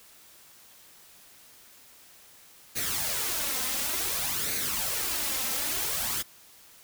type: noise with flanger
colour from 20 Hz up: white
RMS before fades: -30 dBFS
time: 2.75-6.23 s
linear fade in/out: 20 ms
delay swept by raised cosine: 0.47 to 3.87 ms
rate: 0.56 Hz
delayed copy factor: +0.6
effects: white hiss -54 dBFS RMS until 6.83 s